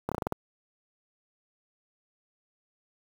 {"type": "slowing click train", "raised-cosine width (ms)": 1, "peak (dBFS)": -15, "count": 7, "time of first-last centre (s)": [0.09, 0.323], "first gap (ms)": 26, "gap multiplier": 1.16, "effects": ["high-pass 60 Hz 12 dB/octave", "7-bit"]}